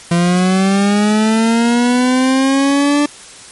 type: linear sweep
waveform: 40% pulse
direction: up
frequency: 170 to 293.7 Hz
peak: -9 dBFS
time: 0.11-3.06 s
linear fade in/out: 5 ms
effects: white hiss -36 dBFS RMS until 3.51 s + MP3 48 kbps